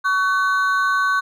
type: ring-modulated tone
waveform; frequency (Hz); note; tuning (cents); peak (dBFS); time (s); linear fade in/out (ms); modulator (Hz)
triangle; 1318.5; E6; 0; -11; 0.04-1.21; 20; 194
effects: none